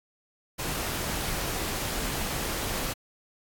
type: noise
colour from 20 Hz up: pink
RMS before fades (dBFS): -31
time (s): 0.58-2.94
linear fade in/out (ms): 20
effects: AAC 64 kbps